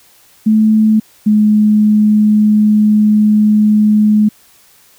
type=tone pair in turn; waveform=sine; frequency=217 / 211.9 Hz; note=A3 / G#3; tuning=-24 / +35 cents; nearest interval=unison; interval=41 cents; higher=first; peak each=-6 dBFS; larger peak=neither; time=0.46-1 / 1.26-4.29 s; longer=second; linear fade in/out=10 ms; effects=white hiss -47 dBFS RMS until 4.98 s